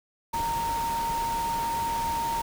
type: tone in noise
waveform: sine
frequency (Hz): 924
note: A#5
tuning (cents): -16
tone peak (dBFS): -26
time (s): 0.33-2.42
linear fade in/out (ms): 10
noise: pink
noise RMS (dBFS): -36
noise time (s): 0.33-2.42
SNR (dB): +7
effects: none